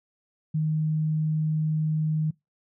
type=tone; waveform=sine; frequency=155.56 Hz; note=D#3; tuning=in tune; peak=-22 dBFS; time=0.54-2.31 s; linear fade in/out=10 ms; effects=noise-tail reverb RT60 0.2 s tail -24 dB re dry